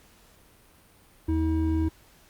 triangle tone pair together, 80.12 / 320 Hz, E2 / D#4, -49 / +49 cents, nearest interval 2 octaves, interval 2398 cents, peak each -23 dBFS, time 1.28-1.89 s, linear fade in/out 10 ms, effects pink hiss -57 dBFS RMS until 2.29 s + Opus 48 kbps

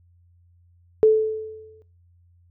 sine tone with exponential decay, 436.2 Hz, A4, 15 cents flat, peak -9 dBFS, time 1.03-1.82 s, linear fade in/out 0 ms, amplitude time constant 170 ms, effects noise-tail reverb RT60 0.3 s tail -19 dB re dry + added 87 Hz sine -54 dBFS peak until 2.5 s

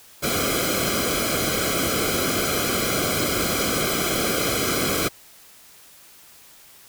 pink noise with comb filter, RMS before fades -23 dBFS, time 0.22-5.09 s, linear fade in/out 20 ms, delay 1.1 ms, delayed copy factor -1, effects white hiss -49 dBFS RMS until 6.88 s

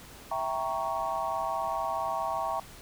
sine chord, E diminished seventh, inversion none, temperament equal, 659.3 / 784 / 932.3 / 1108.7 Hz, E5 / G5 / Bb5 / Db6, 0 / 0 / 0 / 0 cents, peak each -34 dBFS, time 0.31-2.6 s, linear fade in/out 5 ms, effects pink hiss -49 dBFS RMS until 2.81 s

